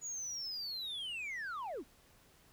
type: linear sweep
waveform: sine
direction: down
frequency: 6900 to 207.7 Hz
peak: -36 dBFS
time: 0.01-1.84 s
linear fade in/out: 50 ms
effects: tanh soft clip ceiling -38 dBFS + pink hiss -65 dBFS RMS until 2.52 s